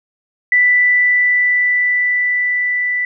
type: tone with level ramp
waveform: sine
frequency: 1979 Hz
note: B6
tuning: 3 cents sharp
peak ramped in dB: -8 to -15 dBFS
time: 0.52-3.05 s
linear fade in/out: 2 ms
effects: none